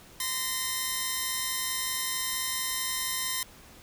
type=tone pair together; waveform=5% pulse; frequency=1031 / 1850.9 Hz; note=C6 / A#6; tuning=-26 / -13 cents; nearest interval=minor seventh; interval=1013 cents; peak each=-19 / -22 dBFS; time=0.2-3.43 s; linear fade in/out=2 ms; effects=pink hiss -52 dBFS RMS until 3.82 s